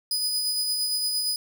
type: tone with tremolo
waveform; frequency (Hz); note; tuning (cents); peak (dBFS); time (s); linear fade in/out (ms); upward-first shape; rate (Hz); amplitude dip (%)
sawtooth; 4978; D#8; 0; -20; 0.11-1.36; 2; sine; 8.7; 30
effects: none